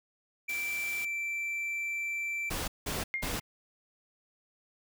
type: tone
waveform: triangle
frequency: 2340 Hz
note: D7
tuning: 7 cents flat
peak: -30 dBFS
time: 0.48-2.5 s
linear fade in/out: 10 ms
type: noise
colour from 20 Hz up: white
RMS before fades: -43 dBFS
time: 0.49-1.05 s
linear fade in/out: 5 ms
type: noise bursts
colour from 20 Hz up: pink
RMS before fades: -34 dBFS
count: 3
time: 2.5-3.4 s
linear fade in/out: 10 ms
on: 180 ms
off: 180 ms
type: tone with exponential decay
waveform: sine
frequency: 2122 Hz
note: C7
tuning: 24 cents sharp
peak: -27 dBFS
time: 3.14-3.41 s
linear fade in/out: 0 ms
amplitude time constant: 57 ms
effects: none